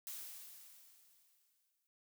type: noise with exponential decay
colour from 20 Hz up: blue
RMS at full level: -45 dBFS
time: 0.07-1.87 s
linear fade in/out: 0 ms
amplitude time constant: 390 ms
effects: none